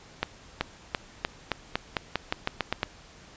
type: accelerating click train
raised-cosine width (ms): 0.3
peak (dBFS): -9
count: 13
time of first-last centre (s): 0.23-2.831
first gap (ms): 380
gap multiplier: 0.89
effects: pink hiss -51 dBFS RMS until 3.36 s + resampled to 16000 Hz